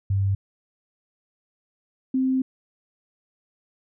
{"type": "tone pair in turn", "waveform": "sine", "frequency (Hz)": [98, 261.1], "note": ["G2", "C4"], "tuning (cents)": [0, -3], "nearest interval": "octave + perfect fourth", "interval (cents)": 1697, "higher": "second", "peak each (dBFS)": -19, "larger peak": "neither", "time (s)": [[0.1, 0.35], [2.14, 2.42]], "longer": "second", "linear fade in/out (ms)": 5, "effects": []}